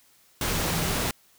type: tone in noise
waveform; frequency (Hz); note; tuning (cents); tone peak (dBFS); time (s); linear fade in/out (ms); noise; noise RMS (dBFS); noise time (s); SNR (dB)
sine; 166.3; E3; +16; -33; 0.55-0.96; 2; pink; -27; 0.41-1.11; -9
effects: white hiss -60 dBFS RMS until 1.38 s